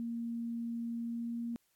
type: tone with pitch glide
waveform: sine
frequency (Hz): 233.1 to 234.6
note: A#3 to A#3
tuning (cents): 0 to +11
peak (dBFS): -35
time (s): 0-1.56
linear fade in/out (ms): 0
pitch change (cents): +11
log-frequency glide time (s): 1.02-1.4
effects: white hiss -75 dBFS RMS until 1.75 s + AAC 64 kbps